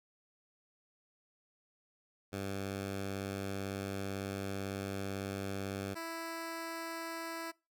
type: tone pair in turn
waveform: 10% pulse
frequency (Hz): 98 / 330.2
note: G2 / E4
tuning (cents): 0 / +3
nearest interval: octave + major sixth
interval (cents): 2103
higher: second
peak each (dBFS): -29 / -31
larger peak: first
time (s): 2.32-5.95 / 5.95-7.52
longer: first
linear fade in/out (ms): 20
effects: noise-tail reverb RT60 0.3 s tail -25 dB re dry